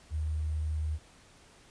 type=tone with sample-and-hold; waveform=sine; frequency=77.3 Hz; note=D#2; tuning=11 cents flat; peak=-29 dBFS; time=0.1-0.99 s; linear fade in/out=50 ms; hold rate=8820 Hz; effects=pink hiss -58 dBFS RMS until 1.7 s + resampled to 22050 Hz

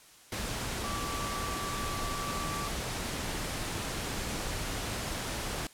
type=tone in noise; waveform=sine; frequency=1158 Hz; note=D6; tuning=25 cents flat; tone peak=-37 dBFS; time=0.84-2.68 s; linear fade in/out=2 ms; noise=pink; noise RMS=-35 dBFS; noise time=0.32-5.67 s; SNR=-5 dB; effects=white hiss -56 dBFS RMS until 5.73 s + low-pass 11000 Hz 12 dB/octave

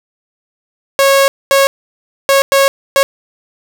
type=tone bursts at uneven times; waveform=sawtooth; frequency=549 Hz; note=C#5; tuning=17 cents flat; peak=-3 dBFS; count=5; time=0.99-1.28 / 1.51-1.67 / 2.29-2.42 / 2.52-2.68 / 2.96-3.03 s; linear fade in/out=0 ms; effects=none

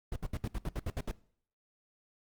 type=noise bursts; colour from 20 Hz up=brown; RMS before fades=-34 dBFS; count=10; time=0.12-1.113 s; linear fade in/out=2 ms; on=39 ms; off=67 ms; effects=noise-tail reverb RT60 0.6 s tail -21 dB re dry + Opus 24 kbps

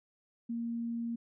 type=tone; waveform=sine; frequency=233.1 Hz; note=A#3; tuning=in tune; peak=-33 dBFS; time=0.49-1.16 s; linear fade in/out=10 ms; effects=none

